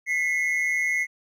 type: tone pair together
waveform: triangle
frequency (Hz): 2001 / 2161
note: B6 / C#7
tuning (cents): +22 / -45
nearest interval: minor second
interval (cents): 133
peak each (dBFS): -23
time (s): 0.06-1.07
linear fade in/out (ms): 50
effects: none